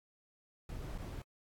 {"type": "noise with dropouts", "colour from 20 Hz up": "brown", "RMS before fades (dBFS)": -43, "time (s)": [0.69, 1.22], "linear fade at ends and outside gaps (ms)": 2, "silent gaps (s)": [0.978, 0.983], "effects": ["AAC 64 kbps"]}